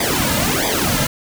pink noise with flanger, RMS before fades -18 dBFS, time 0-1.07 s, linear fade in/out 5 ms, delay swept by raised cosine 0.71 to 2.71 ms, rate 1.5 Hz, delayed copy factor -0.9, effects none

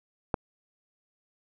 click, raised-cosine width 1 ms, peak -11 dBFS, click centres 0.342 s, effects none

